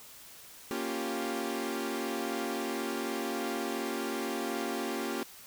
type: chord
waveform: sawtooth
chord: G half-diminished seventh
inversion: first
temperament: equal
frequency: 233.1 / 277.2 / 349.2 / 392 Hz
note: Bb3 / Db4 / F4 / G4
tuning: 0 / 0 / 0 / 0 cents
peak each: -34 dBFS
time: 0.71-5.23 s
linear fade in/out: 0 ms
effects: white hiss -51 dBFS RMS until 5.46 s